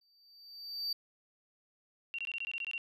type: tone with exponential growth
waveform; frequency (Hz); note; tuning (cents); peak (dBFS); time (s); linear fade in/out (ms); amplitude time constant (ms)
triangle; 4628; D8; -26; -30; 0.01-0.93; 5; 200
type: tone bursts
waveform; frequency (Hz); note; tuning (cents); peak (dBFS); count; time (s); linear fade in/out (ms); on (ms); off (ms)
sine; 2755; F7; -24; -35; 10; 2.14-2.779; 0; 45; 21
effects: none